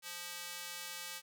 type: tone with high-pass filter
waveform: square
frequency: 175.1 Hz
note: F3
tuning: 5 cents sharp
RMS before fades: -45 dBFS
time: 0.02-1.22 s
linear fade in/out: 50 ms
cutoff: 2100 Hz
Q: 0.52
effects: none